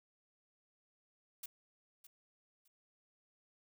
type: noise with echo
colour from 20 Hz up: blue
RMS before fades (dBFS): -45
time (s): 1.43-1.46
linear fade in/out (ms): 5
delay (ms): 610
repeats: 2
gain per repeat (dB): -13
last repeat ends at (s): 2.68
effects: none